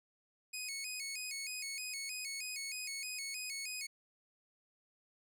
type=tone with vibrato; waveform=15% pulse; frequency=2349 Hz; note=D7; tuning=in tune; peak=-33 dBFS; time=0.53-3.87 s; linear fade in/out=10 ms; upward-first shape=square; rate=3.2 Hz; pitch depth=110 cents each way; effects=none